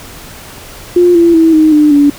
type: tone with pitch steps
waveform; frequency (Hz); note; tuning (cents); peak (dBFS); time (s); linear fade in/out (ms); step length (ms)
sine; 353.1 / 338.9 / 325.3 / 312.2 / 299.7 / 287.6; F4 / E4 / E4 / D#4 / D4 / D4; +19 / +48 / -23 / +6 / +35 / -36; -3; 0.96-2.1; 5; 190
effects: pink hiss -31 dBFS RMS until 2.18 s